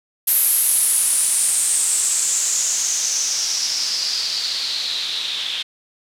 blue noise with low-pass filter sweep, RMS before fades -20 dBFS, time 0.27-5.63 s, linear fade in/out 10 ms, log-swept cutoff 12000 to 3400 Hz, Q 5.9, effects none

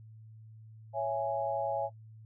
sine chord, C# minor, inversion none, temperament just, 554.4 / 665.2 / 831.5 Hz, C#5 / E5 / G#5, 0 / +16 / +2 cents, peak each -34 dBFS, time 0.93-1.9 s, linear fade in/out 50 ms, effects noise-tail reverb RT60 0.1 s tail -19 dB re dry + added 110 Hz sine -49 dBFS peak until 2.25 s

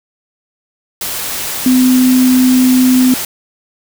sine tone in noise, 254.7 Hz, C4, 46 cents flat, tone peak -6 dBFS, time 1.66-3.14 s, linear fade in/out 2 ms, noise white, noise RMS -20 dBFS, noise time 1.01-3.25 s, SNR +11 dB, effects none

